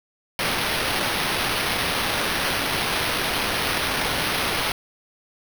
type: noise with sample-and-hold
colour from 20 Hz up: violet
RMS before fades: -24 dBFS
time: 0.39-4.72 s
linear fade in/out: 2 ms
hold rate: 7350 Hz
effects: none